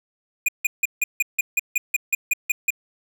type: tone bursts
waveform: square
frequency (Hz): 2449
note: D#7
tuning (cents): -28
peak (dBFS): -17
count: 13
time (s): 0.46-2.705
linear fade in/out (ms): 5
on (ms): 25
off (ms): 160
effects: none